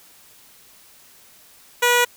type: tone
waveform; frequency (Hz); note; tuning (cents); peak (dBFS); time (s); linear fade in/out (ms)
10% pulse; 485; B4; -31; -6; 1.82-2.05; 10
effects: white hiss -50 dBFS RMS until 2.16 s